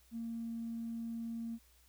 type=tone with tanh clipping; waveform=triangle; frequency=229.7 Hz; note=A#3; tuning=25 cents flat; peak=-38 dBFS; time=0.11-1.59 s; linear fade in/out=50 ms; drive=4 dB; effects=added 60 Hz sine -66 dBFS peak until 1.88 s + white hiss -68 dBFS RMS until 1.88 s